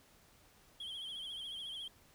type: tone with vibrato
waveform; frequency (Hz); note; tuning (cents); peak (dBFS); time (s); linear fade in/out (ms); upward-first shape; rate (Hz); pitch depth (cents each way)
sine; 3218; G7; +45; -39; 0.8-1.88; 5; triangle; 14; 92
effects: tanh soft clip ceiling -41 dBFS + pink hiss -65 dBFS RMS until 2.14 s